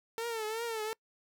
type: tone with vibrato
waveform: sawtooth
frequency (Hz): 448.6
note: A4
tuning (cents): +34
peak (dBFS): -30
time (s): 0.18-0.93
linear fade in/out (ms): 0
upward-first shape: triangle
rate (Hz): 2.7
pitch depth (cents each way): 98
effects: noise-tail reverb RT60 0.1 s tail -26 dB re dry